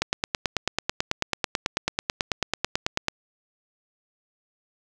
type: click train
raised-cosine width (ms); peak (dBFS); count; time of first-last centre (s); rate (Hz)
0.2; -5; 29; 0.02-3.083; 9.14
effects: none